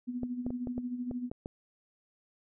sine tone with tremolo, 246.5 Hz, B3, 3 cents flat, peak -31 dBFS, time 0.07-1.3 s, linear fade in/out 20 ms, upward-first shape sine, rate 13 Hz, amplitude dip 60%
clicks, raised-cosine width 2 ms, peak -25 dBFS, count 8, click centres 0.233 / 0.465 / 0.505 / 0.672 / 0.78 / 1.112 / 1.315 / 1.459 s
effects none

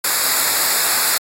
white noise with comb filter, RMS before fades -17 dBFS, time 0.04-1.18 s, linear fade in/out 5 ms, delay 0.33 ms, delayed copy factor -0.8, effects AAC 48 kbps

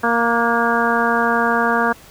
harmonic tone with a mistuned harmonic, 233.1 Hz, A#3, in tune, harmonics 1 / 2 / 3 / 4 / 5 / 6 / 7, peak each -22 / -22 / -22 / -22 / -22 / -22 / -22 dBFS, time 0.03-1.93 s, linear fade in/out 10 ms, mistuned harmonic 6, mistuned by +32 cents, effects pink hiss -44 dBFS RMS until 2.1 s

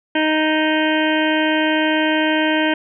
harmonic tone, 311.1 Hz, D#4, in tune, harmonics 1 / 2 / 3 / 5 / 6 / 7 / 8 / 9 / 10, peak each -18 / -22 / -24 / -23 / -26 / -30 / -28 / -30 / -27 dBFS, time 0.15-2.74 s, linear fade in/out 5 ms, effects none

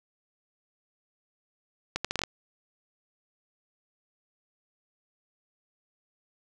accelerating click train, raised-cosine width 0.2 ms, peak -11 dBFS, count 7, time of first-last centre 1.96-2.236 s, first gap 86 ms, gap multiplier 0.74, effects none

